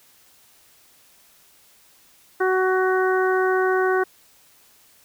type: harmonic tone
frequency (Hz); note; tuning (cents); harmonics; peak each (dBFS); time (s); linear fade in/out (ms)
373.8; F#4; +18; 1 / 2 / 3 / 4 / 5; -19 / -26 / -27 / -25 / -32; 2.4-4.04; 10
effects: white hiss -55 dBFS RMS until 5.04 s